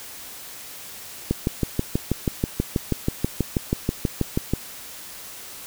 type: click train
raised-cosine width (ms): 3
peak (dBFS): -7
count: 21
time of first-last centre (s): 1.31-4.536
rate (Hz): 6.2
effects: white hiss -39 dBFS RMS until 5.66 s